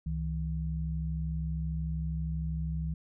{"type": "tone pair together", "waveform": "sine", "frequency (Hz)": [67.31, 160.1], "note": ["C2", "D#3"], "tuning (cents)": [50, 50], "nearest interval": "octave + minor third", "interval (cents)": 1500, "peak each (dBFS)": [-33, -33], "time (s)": [0.06, 2.94], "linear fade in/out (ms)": 5, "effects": []}